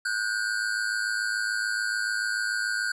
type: tone pair together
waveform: square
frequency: 1461.1 / 1568 Hz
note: F#6 / G6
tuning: -22 / 0 cents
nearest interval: minor second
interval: 122 cents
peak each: -29 / -30 dBFS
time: 0.05-2.92 s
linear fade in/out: 5 ms
effects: resampled to 24000 Hz